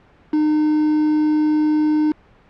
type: tone with quantisation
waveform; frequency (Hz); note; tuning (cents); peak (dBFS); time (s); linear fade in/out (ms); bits
triangle; 305; D#4; -34; -12; 0.33-2.12; 5; 5
effects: pink hiss -51 dBFS RMS until 2.49 s + low-pass 2000 Hz 12 dB/octave